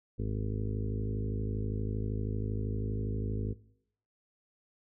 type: harmonic tone with a mistuned harmonic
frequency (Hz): 52.6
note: G#1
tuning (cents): +23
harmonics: 1 / 2 / 3 / 4 / 5 / 6 / 7 / 8 / 9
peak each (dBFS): -35 / -34 / -46 / -40 / -42 / -51 / -45 / -44 / -49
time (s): 0.18-3.54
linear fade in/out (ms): 20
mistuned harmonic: 1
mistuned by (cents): -18
effects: noise-tail reverb RT60 0.7 s tail -20 dB re dry